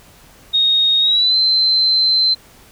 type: tone with pitch glide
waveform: sine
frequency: 3729 to 4090 Hz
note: A#7 to C8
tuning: 0 to -40 cents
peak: -11 dBFS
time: 0.53-2.35 s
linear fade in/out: 20 ms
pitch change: +160 cents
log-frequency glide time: 1-1.36 s
effects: pink hiss -46 dBFS RMS until 2.71 s